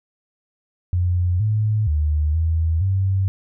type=tone with pitch steps; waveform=sine; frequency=89 / 107.3 / 75.7 / 81.2 / 96 Hz; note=F2 / A2 / D#2 / E2 / G2; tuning=+33 / -43 / -47 / -26 / -36 cents; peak=-16 dBFS; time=0.93-3.28 s; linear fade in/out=0 ms; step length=470 ms; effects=none